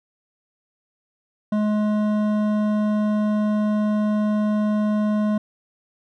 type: tone with hard clipping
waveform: sine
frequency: 211.2 Hz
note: G#3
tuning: 29 cents sharp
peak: -20 dBFS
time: 1.52-5.38 s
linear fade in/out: 5 ms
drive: 11 dB
effects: none